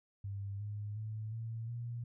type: tone with pitch steps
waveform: sine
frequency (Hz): 99.5 / 103.97 / 108.63 / 113.51 / 118.6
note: G2 / G#2 / A2 / A#2 / A#2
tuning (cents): +26 / +2 / -22 / -46 / +30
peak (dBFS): -38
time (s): 0.24-2.04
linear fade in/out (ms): 5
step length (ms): 360
effects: none